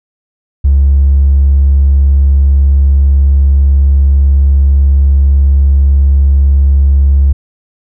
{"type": "tone with tanh clipping", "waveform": "triangle", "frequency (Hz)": 69.1, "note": "C#2", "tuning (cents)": -5, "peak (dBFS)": -3, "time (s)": [0.64, 7.33], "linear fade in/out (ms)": 10, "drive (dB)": 1, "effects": []}